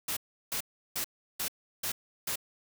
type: noise bursts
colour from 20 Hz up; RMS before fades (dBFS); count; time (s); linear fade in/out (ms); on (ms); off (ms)
white; -33; 6; 0.08-2.358; 5; 88; 350
effects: none